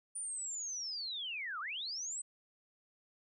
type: linear two-way sweep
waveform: sine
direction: down then up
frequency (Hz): 9410 to 1139 to 8290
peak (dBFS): -38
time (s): 0.15-2.22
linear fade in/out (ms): 10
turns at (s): 1.6
effects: none